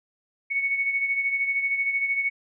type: beating tone pair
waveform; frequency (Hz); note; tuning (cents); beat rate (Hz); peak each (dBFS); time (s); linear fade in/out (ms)
sine; 2217 / 2230; C#7 / C#7; 0 / +10; 13; -23 / -31; 0.5-2.3; 20
effects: none